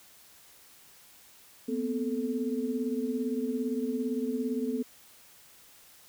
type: tone cluster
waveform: sine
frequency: 236.8 / 254.4 / 438.1 Hz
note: A#3 / C4 / A4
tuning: +27 / -48 / -7 cents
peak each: -34 / -31 / -34 dBFS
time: 1.68-4.83 s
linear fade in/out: 10 ms
effects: white hiss -56 dBFS RMS until 6.08 s